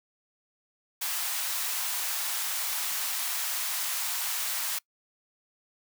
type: high-pass noise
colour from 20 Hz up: white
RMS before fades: -31 dBFS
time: 1.01-4.79 s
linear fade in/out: 10 ms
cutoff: 740 Hz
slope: 24 dB/octave
effects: noise-tail reverb RT60 0.1 s tail -24 dB re dry